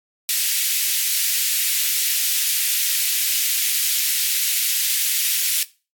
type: high-pass noise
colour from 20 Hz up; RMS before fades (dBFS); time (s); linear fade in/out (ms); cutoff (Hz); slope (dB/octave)
white; -20; 0.29-5.63; 0; 2100; 24
effects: noise-tail reverb RT60 0.3 s tail -18 dB re dry + AAC 64 kbps